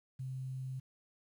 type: tone with quantisation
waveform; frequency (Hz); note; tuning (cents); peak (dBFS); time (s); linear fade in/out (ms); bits
sine; 130.81; C3; 0; -38; 0.19-0.8; 10; 11
effects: none